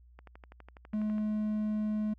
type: click train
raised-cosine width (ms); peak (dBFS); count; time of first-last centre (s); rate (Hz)
0.5; -35; 13; 0.19-1.182; 12.1
type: tone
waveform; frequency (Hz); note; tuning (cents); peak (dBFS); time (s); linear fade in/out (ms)
triangle; 213.1; G#3; +45; -27; 0.93-2.14; 10
effects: added 60 Hz sine -55 dBFS peak until 2.18 s